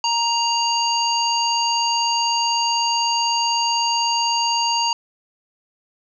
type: harmonic tone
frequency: 936 Hz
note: A#5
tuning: 7 cents sharp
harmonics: 1 / 3 / 5 / 7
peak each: -20 / -24 / -23 / -28 dBFS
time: 0.04-4.93 s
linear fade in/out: 2 ms
effects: none